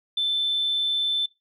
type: tone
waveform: sine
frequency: 3532 Hz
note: A7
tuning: 6 cents sharp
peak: -20 dBFS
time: 0.17-1.26 s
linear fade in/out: 5 ms
effects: noise-tail reverb RT60 0.2 s tail -21 dB re dry + tanh soft clip ceiling -16 dBFS